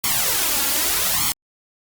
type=noise with flanger; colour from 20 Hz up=white; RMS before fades=-20 dBFS; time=0.04-1.32 s; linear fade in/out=0 ms; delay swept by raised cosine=0.9 to 3.6 ms; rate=0.82 Hz; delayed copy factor=+0.95; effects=Opus 48 kbps